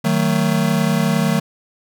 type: chord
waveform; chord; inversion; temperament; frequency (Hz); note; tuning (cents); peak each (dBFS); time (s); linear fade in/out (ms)
square; D# diminished; none; just; 155.56 / 186.68 / 224; D#3 / F#3 / A3; 0 / +16 / +31; -20; 0.04-1.4; 10
effects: none